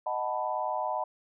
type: chord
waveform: sine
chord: B dominant seventh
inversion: first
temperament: equal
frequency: 622.3 / 740 / 880 / 987.8 Hz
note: D#5 / F#5 / A5 / B5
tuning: 0 / 0 / 0 / 0 cents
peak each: -34 dBFS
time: 0.06-1.04 s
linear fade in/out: 5 ms
effects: none